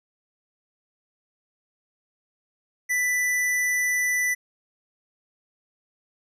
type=tone; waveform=square; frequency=1984 Hz; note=B6; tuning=7 cents sharp; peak=-22 dBFS; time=2.89-4.35 s; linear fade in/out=20 ms; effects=resampled to 32000 Hz